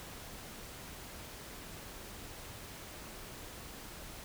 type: silence
effects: pink hiss -48 dBFS RMS until 4.24 s